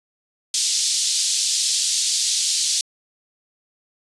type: band-pass noise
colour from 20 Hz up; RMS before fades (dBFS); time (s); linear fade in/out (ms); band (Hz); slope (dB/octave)
pink; -21; 0.54-2.81; 2; 4000 to 8600; 24
effects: resampled to 24000 Hz